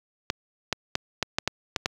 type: clicks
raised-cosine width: 0.2 ms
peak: -6 dBFS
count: 8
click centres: 0.301 / 0.727 / 0.954 / 1.227 / 1.385 / 1.476 / 1.762 / 1.859 s
effects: high-pass 60 Hz 12 dB/octave + 8-bit